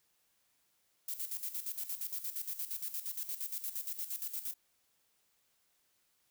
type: noise with tremolo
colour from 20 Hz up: violet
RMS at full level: -38 dBFS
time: 1.08-4.54 s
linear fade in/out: 5 ms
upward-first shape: square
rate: 8.6 Hz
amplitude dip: 70%
effects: white hiss -75 dBFS RMS until 6.3 s